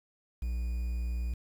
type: tone with quantisation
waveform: triangle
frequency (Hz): 59.8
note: A#1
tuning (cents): +45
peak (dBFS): -28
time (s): 0.42-1.34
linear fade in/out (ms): 5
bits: 9
effects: none